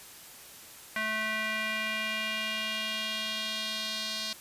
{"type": "tone with band-pass filter sweep", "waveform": "square", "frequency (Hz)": 217.6, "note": "A3", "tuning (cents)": -19, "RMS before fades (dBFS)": -33, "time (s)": [0.96, 4.33], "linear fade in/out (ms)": 2, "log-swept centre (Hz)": [1900, 4300], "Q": 2.5, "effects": ["white hiss -49 dBFS RMS until 4.4 s", "resampled to 32000 Hz"]}